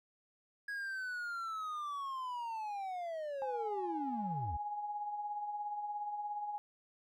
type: linear sweep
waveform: triangle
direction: down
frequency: 1661.2 to 63.9 Hz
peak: -36 dBFS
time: 0.68-4.57 s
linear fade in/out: 5 ms
type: tone with tremolo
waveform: sine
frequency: 830.6 Hz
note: G#5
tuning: in tune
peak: -35 dBFS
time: 3.42-6.58 s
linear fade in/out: 0 ms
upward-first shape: triangle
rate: 17 Hz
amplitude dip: 50%
effects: none